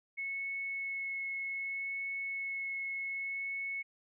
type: tone with vibrato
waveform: sine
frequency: 2194 Hz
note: C#7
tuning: 18 cents flat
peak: -35 dBFS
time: 0.17-3.83 s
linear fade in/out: 20 ms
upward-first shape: sine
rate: 0.65 Hz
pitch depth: 8 cents each way
effects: none